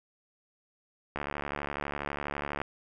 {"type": "click train", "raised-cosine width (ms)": 0.5, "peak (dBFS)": -18, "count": 106, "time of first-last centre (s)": [1.16, 2.616], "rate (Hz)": 72.1, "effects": []}